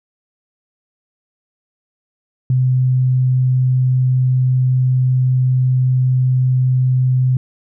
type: tone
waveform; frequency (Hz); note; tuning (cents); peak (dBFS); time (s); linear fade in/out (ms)
sine; 128.2; C3; -35; -11; 2.5-7.37; 2
effects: none